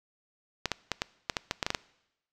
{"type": "clicks", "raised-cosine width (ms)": 0.2, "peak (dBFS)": -10, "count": 11, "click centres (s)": [0.657, 0.717, 0.917, 1.019, 1.298, 1.368, 1.511, 1.628, 1.665, 1.704, 1.748], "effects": ["noise-tail reverb RT60 0.9 s tail -22 dB re dry"]}